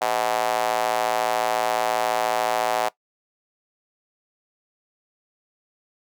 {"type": "tone with high-pass filter", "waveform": "square", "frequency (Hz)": 57.1, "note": "A#1", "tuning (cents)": -35, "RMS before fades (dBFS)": -23, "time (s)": [0.01, 2.89], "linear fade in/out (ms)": 10, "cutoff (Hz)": 710, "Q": 3.5, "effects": ["noise-tail reverb RT60 0.1 s tail -19 dB re dry"]}